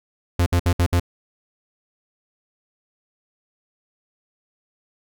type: tone bursts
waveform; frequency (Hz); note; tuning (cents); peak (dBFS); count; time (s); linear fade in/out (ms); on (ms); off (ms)
45% pulse; 87.31; F2; 0; -15; 5; 0.39-0.998; 5; 72; 62
effects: none